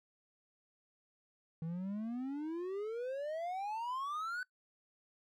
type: exponential sweep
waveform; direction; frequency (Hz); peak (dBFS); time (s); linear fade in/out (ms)
triangle; up; 158.7 to 1518; -35; 1.62-4.43; 2
effects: noise-tail reverb RT60 0.1 s tail -21 dB re dry